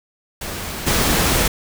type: noise with level steps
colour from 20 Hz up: pink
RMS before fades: -28 / -17 dBFS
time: 0.41-1.48 s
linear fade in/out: 5 ms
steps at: 0.86 s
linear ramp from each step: 20 ms
effects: none